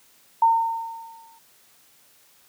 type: tone with exponential decay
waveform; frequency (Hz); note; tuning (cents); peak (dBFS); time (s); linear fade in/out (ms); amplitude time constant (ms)
sine; 912; A#5; -38; -12; 0.42-1.39; 5; 210
effects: white hiss -57 dBFS RMS until 2.48 s + high-pass 80 Hz 12 dB/octave